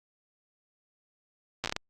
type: slowing click train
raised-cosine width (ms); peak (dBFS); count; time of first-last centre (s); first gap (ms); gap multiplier
0.2; -13; 7; 1.64-1.764; 8; 1.38
effects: Opus 48 kbps